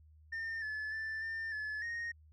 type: tone with pitch steps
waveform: sine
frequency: 1811 / 1726 / 1765 / 1800 / 1720 / 1861 Hz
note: A6 / A6 / A6 / A6 / A6 / A#6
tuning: +49 / -34 / +5 / +39 / -40 / -3 cents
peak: -34 dBFS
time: 0.32-2.12 s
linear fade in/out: 10 ms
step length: 300 ms
effects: tanh soft clip ceiling -36 dBFS + added 77 Hz sine -58 dBFS peak until 2.32 s